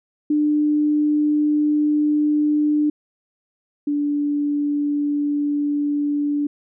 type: tone pair in turn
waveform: sine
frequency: 298.8 / 291 Hz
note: D4 / D4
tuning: +30 / -16 cents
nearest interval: unison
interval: 46 cents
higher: first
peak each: -15 / -18 dBFS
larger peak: first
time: 0.3-2.9 / 3.87-6.47 s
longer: neither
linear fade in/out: 5 ms
effects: none